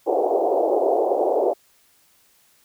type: band-pass noise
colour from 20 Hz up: pink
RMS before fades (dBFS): -20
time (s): 0.06-1.54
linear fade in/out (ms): 20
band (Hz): 360 to 770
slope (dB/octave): 48
effects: white hiss -59 dBFS RMS until 2.64 s